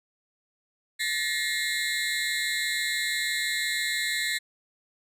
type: tone cluster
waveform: 35% pulse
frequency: 1755 / 1901 / 2123 / 3990 Hz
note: A6 / A#6 / C7 / B7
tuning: -5 / +33 / +25 / +17 cents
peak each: -30 dBFS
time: 0.99-4.39 s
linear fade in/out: 20 ms
effects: resampled to 32000 Hz